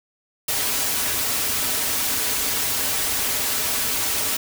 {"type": "noise with comb filter", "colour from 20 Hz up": "white", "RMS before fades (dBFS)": -23, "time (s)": [0.48, 4.37], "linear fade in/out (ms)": 5, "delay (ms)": 5.7, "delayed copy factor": -0.55, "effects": []}